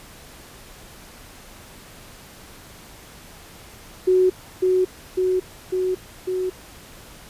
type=tone with echo; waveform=sine; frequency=370 Hz; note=F#4; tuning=in tune; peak=-13 dBFS; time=4.07-4.3 s; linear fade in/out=10 ms; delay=550 ms; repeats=4; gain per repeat=-2 dB; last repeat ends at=6.5 s; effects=pink hiss -44 dBFS RMS until 7.29 s + resampled to 32000 Hz